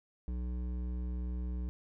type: tone with hard clipping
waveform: sine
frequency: 61.2 Hz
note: B1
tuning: 15 cents flat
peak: -36 dBFS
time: 0.28-1.69 s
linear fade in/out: 0 ms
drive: 11 dB
effects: none